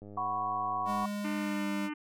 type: click train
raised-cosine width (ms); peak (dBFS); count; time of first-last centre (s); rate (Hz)
2; -35; 105; 0.02-1.04; 102
type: chord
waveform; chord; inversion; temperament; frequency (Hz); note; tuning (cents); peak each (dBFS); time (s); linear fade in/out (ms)
sine; F# suspended fourth; none; just; 740 / 986.7 / 1110; F#5 / B5 / C#6; 0 / -2 / +2; -35 / -36 / -33; 0.17-1.06; 5
type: tone with pitch glide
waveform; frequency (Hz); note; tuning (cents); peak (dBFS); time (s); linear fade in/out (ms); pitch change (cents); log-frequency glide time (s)
square; 205.4 to 200; G#3 to G3; -19 to +35; -34; 0.85-1.9; 50; -46; 1.34-1.65
type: harmonic tone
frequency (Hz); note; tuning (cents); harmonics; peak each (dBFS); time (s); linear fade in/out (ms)
300; D4; +37; 1 / 3 / 4 / 5 / 6 / 7 / 8 / 9 / 10; -35 / -46 / -47 / -48 / -50 / -47 / -50 / -53 / -54; 1.24-1.94; 10
effects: none